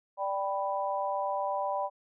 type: chord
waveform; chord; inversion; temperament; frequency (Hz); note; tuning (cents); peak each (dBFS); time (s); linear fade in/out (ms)
sine; G major; second; equal; 587.3 / 784 / 987.8; D5 / G5 / B5; 0 / 0 / 0; -33; 0.17-1.9; 50
effects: none